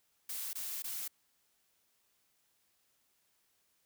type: noise with dropouts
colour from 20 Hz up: blue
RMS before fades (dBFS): -40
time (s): 0.29-1.08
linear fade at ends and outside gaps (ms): 5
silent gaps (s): 0.532-0.553 / 0.823-0.841
effects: white hiss -75 dBFS RMS until 3.85 s